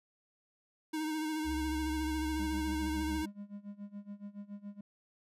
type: tone with vibrato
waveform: square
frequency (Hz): 311.1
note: D#4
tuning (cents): 0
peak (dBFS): -34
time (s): 0.93-3.26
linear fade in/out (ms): 10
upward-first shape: sine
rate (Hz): 14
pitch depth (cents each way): 31
type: tone with pitch glide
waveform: sine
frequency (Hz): 69.3 to 71.29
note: C#2 to C#2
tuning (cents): 0 to +49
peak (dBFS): -37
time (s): 1.44-3.25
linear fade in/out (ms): 50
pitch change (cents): +49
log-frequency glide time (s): 2.24-3.08
type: tone with tremolo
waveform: triangle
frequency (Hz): 203.4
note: G#3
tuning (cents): -36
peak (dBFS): -38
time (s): 2.39-4.81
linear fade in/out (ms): 5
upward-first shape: sine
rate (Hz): 7.1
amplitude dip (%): 90
effects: resampled to 32000 Hz